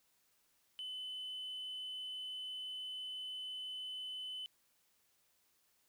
sine tone, 3022 Hz, F#7, 36 cents sharp, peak -40 dBFS, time 0.79-4.46 s, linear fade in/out 0 ms, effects tanh soft clip ceiling -39 dBFS + white hiss -75 dBFS RMS until 5.88 s

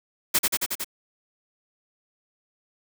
white noise with echo, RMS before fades -20 dBFS, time 0.34-0.39 s, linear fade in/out 10 ms, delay 91 ms, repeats 5, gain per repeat -2 dB, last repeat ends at 0.845 s, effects none

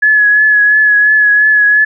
sine tone with vibrato, 1697 Hz, G#6, 37 cents sharp, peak -5 dBFS, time 0.02-1.85 s, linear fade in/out 10 ms, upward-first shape triangle, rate 2.9 Hz, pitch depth 32 cents each way, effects none

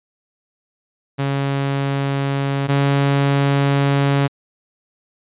sawtooth tone pair in turn, 138.59 / 139.96 Hz, C#3 / C#3, 0 / +17 cents, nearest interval unison, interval 17 cents, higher second, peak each -14 / -10 dBFS, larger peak second, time 1.18-2.68 / 2.68-4.28 s, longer second, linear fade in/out 20 ms, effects resampled to 8000 Hz

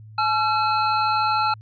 square tone pair together, 857 / 1356.6 Hz, A5 / E6, -46 / +49 cents, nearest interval minor sixth, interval 795 cents, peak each -22 dBFS, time 0.18-1.54 s, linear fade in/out 5 ms, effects added 108 Hz sine -40 dBFS peak until 1.61 s + resampled to 11025 Hz

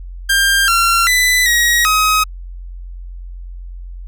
sawtooth tone with pitch steps, 1595 / 1368 / 1996 / 1898 / 1266 Hz, G6 / F6 / B6 / A#6 / D#6, +30 / -36 / +18 / +31 / +30 cents, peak -7 dBFS, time 0.29-2.24 s, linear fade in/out 10 ms, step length 390 ms, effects added 44 Hz sine -27 dBFS peak until 4.07 s

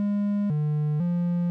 triangle tone with pitch steps, 204.1 / 149.9 / 174.3 Hz, G#3 / D3 / F3, -30 / +36 / -3 cents, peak -20 dBFS, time 0-1.5 s, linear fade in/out 0 ms, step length 500 ms, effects none

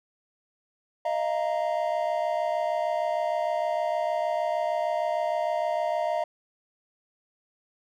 triangle chord, Eb suspended second, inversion none, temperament equal with one note detuned, 622.3 / 688.8 / 932.3 Hz, Eb5 / F5 / Bb5, 0 / -24 / 0 cents, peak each -26 / -26 / -31 dBFS, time 1.05-6.24 s, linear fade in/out 5 ms, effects none

